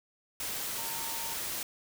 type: tone in noise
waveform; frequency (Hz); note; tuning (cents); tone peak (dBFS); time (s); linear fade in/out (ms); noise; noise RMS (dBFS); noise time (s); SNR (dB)
sine; 915; A#5; -32; -43; 0.78-1.34; 2; white; -36; 0.4-1.63; -10
effects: none